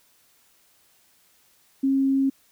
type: tone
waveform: sine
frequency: 270.4 Hz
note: C#4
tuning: 43 cents flat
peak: -18 dBFS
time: 1.83-2.3 s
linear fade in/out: 10 ms
effects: white hiss -61 dBFS RMS until 2.51 s